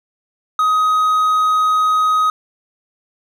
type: tone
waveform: triangle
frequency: 1258 Hz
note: D#6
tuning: 19 cents sharp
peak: -10 dBFS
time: 0.59-2.3 s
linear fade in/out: 2 ms
effects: none